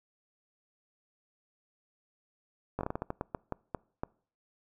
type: slowing click train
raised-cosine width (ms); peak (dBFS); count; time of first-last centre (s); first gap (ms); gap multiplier
1; -19; 13; 2.79-4.035; 19; 1.28
effects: noise-tail reverb RT60 0.5 s tail -25 dB re dry